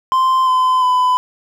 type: tone with pitch steps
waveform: triangle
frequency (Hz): 1041 / 1022.5 / 1004.4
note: C6 / C6 / B5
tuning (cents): -9 / -40 / +29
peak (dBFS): -9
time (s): 0.12-1.17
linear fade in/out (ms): 0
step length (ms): 350
effects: none